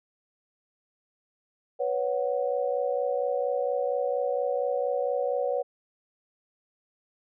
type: chord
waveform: sine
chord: B suspended second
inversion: none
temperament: equal with one note detuned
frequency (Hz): 493.9 / 558.2 / 740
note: B4 / C#5 / F#5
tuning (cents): 0 / +12 / 0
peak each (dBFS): -28 / -28 / -33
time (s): 1.79-5.63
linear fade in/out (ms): 20
effects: none